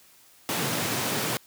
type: high-pass noise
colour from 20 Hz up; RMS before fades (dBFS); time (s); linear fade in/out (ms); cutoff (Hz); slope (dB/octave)
pink; -28; 0.49-1.37; 0; 110; 48
effects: white hiss -56 dBFS RMS until 1.46 s + high-pass 60 Hz 12 dB/octave